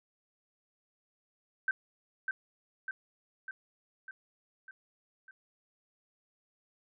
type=tone with echo; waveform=sine; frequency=1546 Hz; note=G6; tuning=24 cents flat; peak=-26 dBFS; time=1.68-1.71 s; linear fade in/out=2 ms; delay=600 ms; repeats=6; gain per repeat=-4 dB; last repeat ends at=5.31 s; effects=none